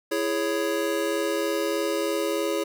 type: chord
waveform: square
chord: C# minor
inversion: first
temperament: just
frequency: 332.6 / 415.8 / 554.4 Hz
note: E4 / G#4 / C#5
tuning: +16 / +2 / 0 cents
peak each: -29 dBFS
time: 0.11-2.64 s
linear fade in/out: 10 ms
effects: none